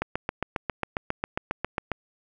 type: click train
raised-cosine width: 0.5 ms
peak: -11 dBFS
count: 15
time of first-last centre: 0.02-1.917 s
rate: 7.38 Hz
effects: none